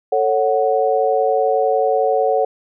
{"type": "chord", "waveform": "sine", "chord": "F# minor", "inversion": "first", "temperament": "just", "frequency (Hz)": [444, 555, 740], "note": ["A4", "C#5", "F#5"], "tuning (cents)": [16, 2, 0], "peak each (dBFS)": -18, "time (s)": [0.12, 2.45], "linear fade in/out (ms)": 5, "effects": []}